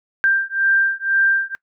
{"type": "beating tone pair", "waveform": "sine", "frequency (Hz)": [1580, 1582], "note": ["G6", "G6"], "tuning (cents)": [13, 15], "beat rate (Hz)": 2, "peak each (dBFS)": -18, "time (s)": [0.24, 1.55], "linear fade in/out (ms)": 0, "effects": ["noise-tail reverb RT60 0.1 s tail -22 dB re dry"]}